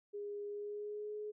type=tone with pitch glide; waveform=sine; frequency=410 to 421.8 Hz; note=G#4 to G#4; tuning=-22 to +27 cents; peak=-40 dBFS; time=0.13-1.32 s; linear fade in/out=20 ms; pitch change=+49 cents; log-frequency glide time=0.46-1.15 s; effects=none